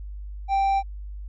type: tone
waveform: triangle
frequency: 784 Hz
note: G5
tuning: in tune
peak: -17 dBFS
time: 0.48-0.83 s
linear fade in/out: 50 ms
effects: added 50 Hz sine -33 dBFS peak until 1.28 s + resampled to 16000 Hz